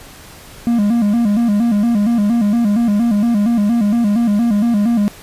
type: tone with vibrato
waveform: triangle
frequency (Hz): 219.9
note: A3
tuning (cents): -1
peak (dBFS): -9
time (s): 0.67-5.08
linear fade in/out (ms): 0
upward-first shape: square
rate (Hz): 4.3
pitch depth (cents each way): 120
effects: pink hiss -38 dBFS RMS until 5.22 s + resampled to 32000 Hz